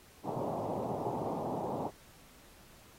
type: band-pass noise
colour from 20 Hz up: white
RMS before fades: -36 dBFS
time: 0.23-1.91 s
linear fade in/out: 50 ms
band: 100 to 920 Hz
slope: 48 dB/octave
effects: pink hiss -59 dBFS RMS until 2.98 s + AAC 48 kbps